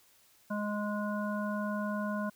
harmonic tone, 208.1 Hz, G#3, 4 cents sharp, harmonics 1 / 3 / 5 / 7, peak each -33 / -38 / -40 / -41 dBFS, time 0.5-2.3 s, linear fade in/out 10 ms, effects white hiss -64 dBFS RMS until 2.35 s

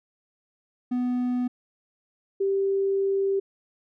triangle / sine tone pair in turn, 247.9 / 391.6 Hz, B3 / G4, +7 / -2 cents, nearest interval minor sixth, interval 791 cents, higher second, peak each -21 dBFS, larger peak neither, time 0.91-1.48 / 2.4-3.4 s, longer second, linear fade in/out 10 ms, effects none

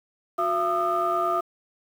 sine tone cluster, 361.5 / 678 / 1217 / 1306 Hz, F#4 / E5 / D#6 / E6, -40 / +49 / -39 / -17 cents, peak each -29 / -25 / -24 / -31 dBFS, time 0.38-1.41 s, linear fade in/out 10 ms, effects tanh soft clip ceiling -14 dBFS + 8-bit

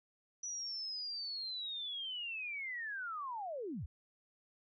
sine linear sweep, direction down, 5920 to 51.91 Hz, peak -39 dBFS, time 0.43-3.86 s, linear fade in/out 5 ms, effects none

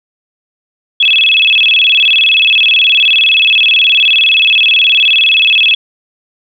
sine tone with vibrato, 2960 Hz, F#7, in tune, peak -5 dBFS, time 1-5.75 s, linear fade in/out 5 ms, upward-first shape square, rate 19 Hz, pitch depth 220 cents each way, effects none

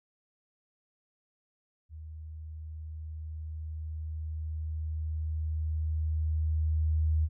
sine tone with level ramp, 78.3 Hz, D#2, 11 cents sharp, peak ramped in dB -41 to -23 dBFS, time 1.89-7.29 s, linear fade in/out 50 ms, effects none

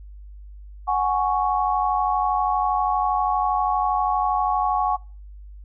sine chord, F# suspended second, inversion none, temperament just, 740 / 832.5 / 1110 Hz, F#5 / G#5 / C#6, 0 / +4 / +2 cents, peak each -23 dBFS, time 0.87-4.97 s, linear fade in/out 20 ms, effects noise-tail reverb RT60 0.4 s tail -26 dB re dry + added 50 Hz sine -38 dBFS peak until 5.64 s

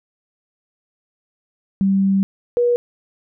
sine tone pair in turn, 194.5 / 482.4 Hz, G3 / B4, -13 / -41 cents, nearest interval octave + major third, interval 1572 cents, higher second, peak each -13 dBFS, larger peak neither, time 1.81-2.23 / 2.57-2.76 s, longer first, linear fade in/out 0 ms, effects none

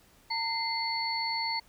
sine tone cluster, 909 / 2081 / 4424 Hz, A#5 / C7 / C#8, -44 / -10 / -4 cents, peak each -33 / -35 / -32 dBFS, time 0.3-1.6 s, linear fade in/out 10 ms, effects pink hiss -61 dBFS RMS until 1.68 s

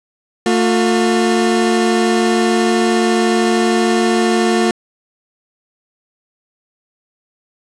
30% pulse tone pair together, 224.8 / 356.9 Hz, A3 / F4, +37 / +38 cents, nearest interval minor sixth, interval 801 cents, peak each -12 dBFS, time 0.46-4.71 s, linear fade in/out 2 ms, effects resampled to 22050 Hz + 7-bit

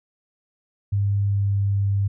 sine tone with pitch glide, 100.5 to 99.52 Hz, G2 to G2, +44 to +27 cents, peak -18 dBFS, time 0.92-2.08 s, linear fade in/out 10 ms, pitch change -17 cents, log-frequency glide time 1.18-1.78 s, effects none

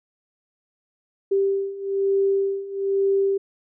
sine beating tone pair, 392 / 393.1 Hz, G4 / G4, 0 / +5 cents, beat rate 1.1 Hz, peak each -24 / -21 dBFS, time 1.31-3.38 s, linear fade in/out 10 ms, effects none

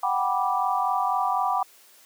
sine chord, G major seventh, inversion third, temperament equal with one note detuned, 740 / 784 / 980.9 / 1174.7 Hz, F#5 / G5 / B5 / D6, 0 / 0 / -12 / 0 cents, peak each -27 dBFS, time 0.03-1.63 s, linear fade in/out 5 ms, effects white hiss -54 dBFS RMS until 2.05 s + high-pass 300 Hz 12 dB/octave

